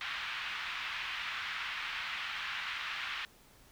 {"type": "band-pass noise", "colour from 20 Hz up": "white", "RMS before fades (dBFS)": -39, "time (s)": [0.01, 3.25], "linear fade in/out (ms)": 0, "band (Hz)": [1100, 3100], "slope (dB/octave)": 24, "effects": ["pink hiss -61 dBFS RMS until 3.71 s"]}